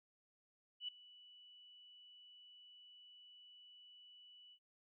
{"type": "tone with ADSR envelope", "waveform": "sine", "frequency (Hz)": 2960, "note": "F#7", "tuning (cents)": 0, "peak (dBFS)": -39, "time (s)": [0.8, 4.59], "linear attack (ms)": 84, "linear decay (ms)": 4, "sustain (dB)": -20, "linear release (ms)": 66, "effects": []}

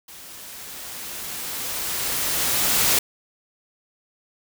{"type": "noise with level ramp", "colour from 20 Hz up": "white", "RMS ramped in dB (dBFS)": [-42, -18], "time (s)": [0.08, 2.99], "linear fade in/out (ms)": 5, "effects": []}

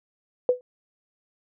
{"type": "tone with exponential decay", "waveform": "sine", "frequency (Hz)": 498.3, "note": "B4", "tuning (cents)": 15, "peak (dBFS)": -12, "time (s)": [0.49, 0.61], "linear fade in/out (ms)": 1, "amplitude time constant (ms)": 26, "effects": []}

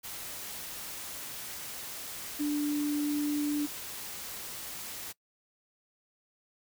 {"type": "tone in noise", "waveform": "sine", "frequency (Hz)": 293.8, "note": "D4", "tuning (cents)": 1, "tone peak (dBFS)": -27, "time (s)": [2.39, 3.67], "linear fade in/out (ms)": 20, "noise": "white", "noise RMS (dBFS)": -41, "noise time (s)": [0.03, 5.13], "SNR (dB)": 11, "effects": ["noise-tail reverb RT60 0.1 s tail -22 dB re dry"]}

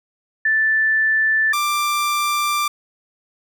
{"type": "tone pair in turn", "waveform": ["sine", "sawtooth"], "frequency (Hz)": [1760, 1181.5], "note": ["A6", "D6"], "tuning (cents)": [0, 10], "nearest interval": "perfect fifth", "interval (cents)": 690, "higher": "first", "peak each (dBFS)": -14, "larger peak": "neither", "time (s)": [[0.45, 1.53], [1.53, 2.68]], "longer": "second", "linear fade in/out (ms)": 5, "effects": []}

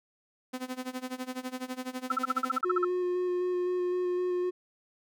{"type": "tone with tremolo", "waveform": "sawtooth", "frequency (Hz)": 254.9, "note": "C4", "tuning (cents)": -45, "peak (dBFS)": -28, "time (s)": [0.53, 2.61], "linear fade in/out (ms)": 10, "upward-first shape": "sine", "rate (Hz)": 12, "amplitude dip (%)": 90}
{"type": "tone bursts", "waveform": "sine", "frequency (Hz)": 1323, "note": "E6", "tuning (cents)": 6, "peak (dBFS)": -23, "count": 12, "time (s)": [2.1, 2.848], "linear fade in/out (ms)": 5, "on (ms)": 22, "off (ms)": 44}
{"type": "tone with vibrato", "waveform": "triangle", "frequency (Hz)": 360, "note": "F#4", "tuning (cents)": -47, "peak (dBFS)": -25, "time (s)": [2.64, 4.51], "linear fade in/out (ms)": 20, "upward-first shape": "square", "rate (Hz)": 3.9, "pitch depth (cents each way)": 10}
{"effects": []}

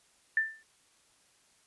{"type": "tone with exponential decay", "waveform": "sine", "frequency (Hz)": 1777, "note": "A6", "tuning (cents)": 17, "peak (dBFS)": -21, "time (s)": [0.37, 0.63], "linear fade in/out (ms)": 2, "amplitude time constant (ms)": 55, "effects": ["white hiss -66 dBFS RMS until 1.66 s", "resampled to 24000 Hz"]}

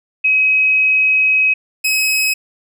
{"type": "tone pair in turn", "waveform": ["sine", "sawtooth"], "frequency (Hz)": [2542, 2553], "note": ["D#7", "D#7"], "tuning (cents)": [36, 44], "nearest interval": "unison", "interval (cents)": 8, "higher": "second", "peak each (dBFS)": -10, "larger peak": "neither", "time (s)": [[0.24, 1.54], [1.84, 2.34]], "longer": "first", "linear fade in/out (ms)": 10, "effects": []}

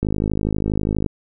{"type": "click train", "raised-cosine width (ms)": 3, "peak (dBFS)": -8, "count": 55, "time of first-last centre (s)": [0.03, 1.063], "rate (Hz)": 52.3, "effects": []}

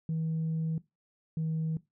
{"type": "tone pair in turn", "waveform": "sine", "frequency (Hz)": [160.7, 159.59], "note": ["E3", "D#3"], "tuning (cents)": [-44, 44], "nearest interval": "unison", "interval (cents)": 12, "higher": "first", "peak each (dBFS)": -27, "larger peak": "neither", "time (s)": [[0.09, 0.78], [1.37, 1.77]], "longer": "first", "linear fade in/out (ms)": 2, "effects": ["noise-tail reverb RT60 0.2 s tail -19 dB re dry", "tanh soft clip ceiling -26 dBFS"]}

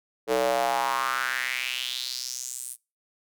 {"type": "tone with high-pass filter sweep", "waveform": "square", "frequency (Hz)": 63.3, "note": "B1", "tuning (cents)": 43, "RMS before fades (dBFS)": -28, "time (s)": [0.27, 2.77], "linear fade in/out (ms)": 50, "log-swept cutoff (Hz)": [440, 10000], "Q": 4, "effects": ["noise-tail reverb RT60 0.3 s tail -25 dB re dry"]}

